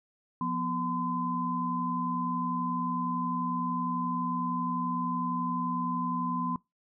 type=tone cluster; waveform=sine; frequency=174.8 / 245.9 / 1021 Hz; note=F3 / B3 / C6; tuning=+2 / -7 / -43 cents; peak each=-34 / -33 / -31 dBFS; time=0.41-6.56 s; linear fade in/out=2 ms; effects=noise-tail reverb RT60 0.2 s tail -23 dB re dry